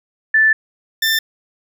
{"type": "tone pair in turn", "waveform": ["sine", "20% pulse"], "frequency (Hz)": [1758, 1783.6], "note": ["A6", "A6"], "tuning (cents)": [-2, 23], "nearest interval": "unison", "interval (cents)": 25, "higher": "second", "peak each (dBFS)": -9, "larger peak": "neither", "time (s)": [[0.34, 0.53], [1.02, 1.19]], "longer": "first", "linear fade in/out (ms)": 5, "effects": []}